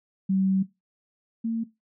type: tone pair in turn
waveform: sine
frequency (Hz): 191.2 / 227.4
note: G3 / A#3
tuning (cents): -43 / -43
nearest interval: minor third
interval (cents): 300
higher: second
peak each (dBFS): -20 / -24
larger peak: first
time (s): 0.29-0.63 / 1.44-1.64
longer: first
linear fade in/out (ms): 10
effects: noise-tail reverb RT60 0.2 s tail -17 dB re dry